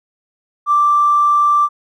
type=tone with tanh clipping; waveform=triangle; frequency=1174.7 Hz; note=D6; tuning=in tune; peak=-9 dBFS; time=0.66-1.69 s; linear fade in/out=50 ms; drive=2 dB; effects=none